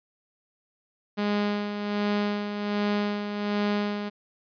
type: tone with tremolo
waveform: sawtooth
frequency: 206.2 Hz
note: G#3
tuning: 12 cents flat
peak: -19 dBFS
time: 1.17-4.1 s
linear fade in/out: 20 ms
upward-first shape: sine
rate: 1.3 Hz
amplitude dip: 55%
effects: resampled to 11025 Hz